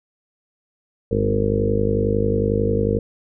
harmonic tone with a mistuned harmonic, 51.1 Hz, G#1, 27 cents flat, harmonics 1 / 2 / 3 / 4 / 5 / 6 / 7 / 8 / 9 / 10, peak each -27 / -23 / -32 / -25 / -29 / -31 / -30 / -29 / -21 / -29 dBFS, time 1.11-2.99 s, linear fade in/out 5 ms, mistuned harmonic 4, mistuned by -24 cents, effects none

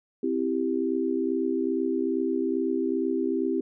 sine chord, C major, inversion none, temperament equal, 261.6 / 329.6 / 392 Hz, C4 / E4 / G4, 0 / 0 / 0 cents, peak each -28 dBFS, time 0.23-3.61 s, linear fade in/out 5 ms, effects none

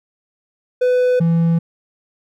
triangle tone pair in turn, 499.8 / 166.79 Hz, B4 / E3, +21 / +21 cents, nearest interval octave + perfect fifth, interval 1900 cents, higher first, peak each -10 dBFS, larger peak neither, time 0.81-1.2 / 1.2-1.59 s, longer neither, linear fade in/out 10 ms, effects none

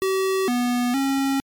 square tone with pitch steps, 382 / 244.5 / 272.5 Hz, G4 / B3 / C#4, -45 / -17 / -29 cents, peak -20 dBFS, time 0.02-1.4 s, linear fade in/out 0 ms, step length 460 ms, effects MP3 96 kbps

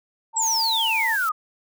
sine tone, 899 Hz, A5, 37 cents sharp, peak -25 dBFS, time 0.33-1.17 s, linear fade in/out 50 ms
sine exponential sweep, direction down, 7900 to 1200 Hz, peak -20 dBFS, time 0.36-1.32 s, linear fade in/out 10 ms
blue noise, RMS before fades -35 dBFS, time 0.42-1.29 s, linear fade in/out 0 ms
effects none

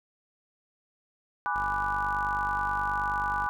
sine chord, G# half-diminished seventh, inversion none, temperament equal, 830.6 / 987.8 / 1174.7 / 1480 Hz, G#5 / B5 / D6 / F#6, 0 / 0 / 0 / 0 cents, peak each -32 dBFS, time 1.46-3.49 s, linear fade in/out 0 ms
sawtooth tone, 49.42 Hz, G1, 15 cents sharp, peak -35 dBFS, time 1.55-3.47 s, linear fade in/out 10 ms
effects none

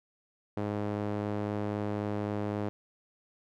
sawtooth tone with band-pass filter, 103.83 Hz, G#2, in tune, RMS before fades -33 dBFS, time 0.57-2.69 s, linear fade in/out 0 ms, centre 430 Hz, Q 0.74, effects none

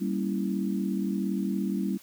sine chord, G diminished seventh, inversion none, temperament equal, 196 / 233.1 / 277.2 / 329.6 Hz, G3 / Bb3 / Db4 / Fb4, 0 / 0 / 0 / 0 cents, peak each -28 / -34 / -34 / -34 dBFS, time 0-1.98 s, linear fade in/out 20 ms, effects white hiss -54 dBFS RMS until 2.02 s

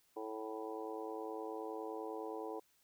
harmonic tone with a mistuned harmonic, 109.7 Hz, A2, 5 cents flat, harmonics 3 / 4 / 5 / 6 / 7 / 8 / 9, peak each -47 / -44 / -50 / -58 / -49 / -55 / -51 dBFS, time 0.16-2.6 s, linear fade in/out 10 ms, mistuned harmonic 6, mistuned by +76 cents, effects white hiss -73 dBFS RMS until 2.83 s

